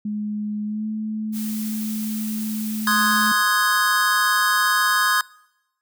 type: tone with pitch glide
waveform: sine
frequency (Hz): 210 to 216.2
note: G#3 to A3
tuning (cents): +19 to -30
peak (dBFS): -23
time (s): 0.05-3.32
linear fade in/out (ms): 5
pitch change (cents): +51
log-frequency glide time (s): 0.65-0.86
type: noise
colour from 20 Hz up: blue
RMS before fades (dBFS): -34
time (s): 1.32-3.33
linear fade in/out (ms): 50
type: chord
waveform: square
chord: Ab dominant seventh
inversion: first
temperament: equal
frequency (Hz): 1046.5 / 1244.5 / 1480 / 1661.2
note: C6 / Eb6 / Gb6 / Ab6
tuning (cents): 0 / 0 / 0 / 0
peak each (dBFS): -24 / -23 / -26 / -21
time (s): 2.87-5.21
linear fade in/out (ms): 2
effects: noise-tail reverb RT60 0.9 s tail -24 dB re dry